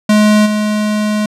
square tone with level steps, 211.5 Hz, G#3, 32 cents sharp, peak -7 / -13 dBFS, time 0.09-1.26 s, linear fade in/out 5 ms, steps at 0.45 s, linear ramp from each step 20 ms, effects low-pass 10000 Hz 12 dB/octave

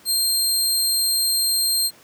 20% pulse tone, 4186 Hz, C8, in tune, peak -12 dBFS, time 0.05-1.91 s, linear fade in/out 50 ms, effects pink hiss -50 dBFS RMS until 2.03 s + high-pass 150 Hz 12 dB/octave

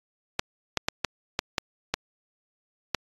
clicks, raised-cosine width 0.2 ms, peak -6 dBFS, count 8, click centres 0.394 / 0.773 / 0.885 / 1.047 / 1.391 / 1.582 / 1.94 / 2.947 s, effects AAC 32 kbps

